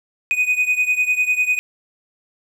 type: beating tone pair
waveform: triangle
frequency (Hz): 2489 / 2499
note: D#7 / D#7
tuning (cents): 0 / +7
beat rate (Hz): 10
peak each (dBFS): -16 / -19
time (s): 0.31-1.59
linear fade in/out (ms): 0
effects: none